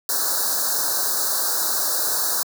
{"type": "band-stop noise", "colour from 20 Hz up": "white", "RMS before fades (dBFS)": -22, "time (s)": [0.09, 2.43], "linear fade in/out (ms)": 2, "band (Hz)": [1700, 3900], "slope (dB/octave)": 96, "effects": ["high-pass 400 Hz 12 dB/octave"]}